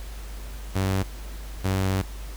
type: tone pair in turn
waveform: sawtooth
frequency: 95.8 / 95.45 Hz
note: G2 / G2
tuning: -39 / -46 cents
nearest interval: unison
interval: 7 cents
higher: first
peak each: -18 dBFS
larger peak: neither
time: 0.75-1.03 / 1.64-2.02 s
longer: second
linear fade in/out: 10 ms
effects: added 50 Hz sine -34 dBFS peak until 2.36 s + pink hiss -45 dBFS RMS until 2.36 s